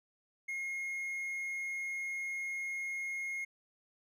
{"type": "tone", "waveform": "triangle", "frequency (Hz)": 2150, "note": "C7", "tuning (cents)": 47, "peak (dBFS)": -34, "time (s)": [0.48, 3.45], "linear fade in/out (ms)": 10, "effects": []}